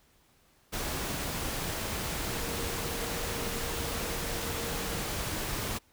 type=tone in noise; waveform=sine; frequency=466.2 Hz; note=A#4; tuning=in tune; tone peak=-42 dBFS; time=2.26-5 s; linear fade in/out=20 ms; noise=pink; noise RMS=-34 dBFS; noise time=0.72-5.79 s; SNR=-11 dB; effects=pink hiss -65 dBFS RMS until 5.92 s